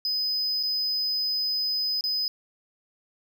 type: tone with dropouts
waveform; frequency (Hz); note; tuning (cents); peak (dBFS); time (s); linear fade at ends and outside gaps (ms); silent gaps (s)
triangle; 5020; D#8; +15; -23; 0.05-2.28; 1; 0.629-0.634 / 2.009-2.039
effects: none